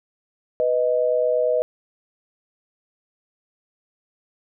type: tone pair together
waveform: sine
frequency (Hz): 494.9 / 623.5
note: B4 / D#5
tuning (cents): +4 / +3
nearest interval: major third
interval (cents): 399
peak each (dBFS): -20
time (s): 0.6-1.62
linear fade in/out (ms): 0
effects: none